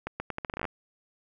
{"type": "accelerating click train", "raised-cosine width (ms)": 0.5, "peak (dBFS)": -17, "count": 13, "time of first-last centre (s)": [0.07, 0.652], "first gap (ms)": 130, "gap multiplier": 0.79, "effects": []}